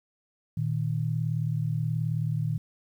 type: tone pair together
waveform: sine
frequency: 116.54 / 155.28 Hz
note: A#2 / D#3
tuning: 0 / -3 cents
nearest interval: perfect fourth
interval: 497 cents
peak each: -28 dBFS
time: 0.57-2.58 s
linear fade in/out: 5 ms
effects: 10-bit